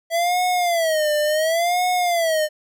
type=tone with vibrato; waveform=square; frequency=659.3 Hz; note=E5; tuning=in tune; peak=-18 dBFS; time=0.1-2.49 s; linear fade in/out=50 ms; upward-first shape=sine; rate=0.7 Hz; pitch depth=170 cents each way; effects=none